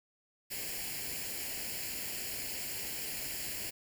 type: noise with comb filter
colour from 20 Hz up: white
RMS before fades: -39 dBFS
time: 0.5-3.71 s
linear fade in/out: 20 ms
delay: 0.41 ms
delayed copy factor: +0.7
effects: none